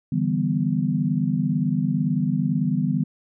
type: chord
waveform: sine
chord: E minor seventh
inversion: third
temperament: equal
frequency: 146.83 / 164.81 / 196 / 246.9 Hz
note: D3 / E3 / G3 / B3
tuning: 0 / 0 / 0 / 0 cents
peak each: -25 dBFS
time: 0.12-3.04 s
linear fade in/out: 5 ms
effects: none